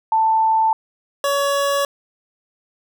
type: tone pair in turn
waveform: sine / 25% pulse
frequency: 886 / 562.7 Hz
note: A5 / C#5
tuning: +12 / +26 cents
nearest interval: minor sixth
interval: 786 cents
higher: first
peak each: -13 dBFS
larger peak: neither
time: 0.12-0.73 / 1.24-1.85 s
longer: neither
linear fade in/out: 2 ms
effects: none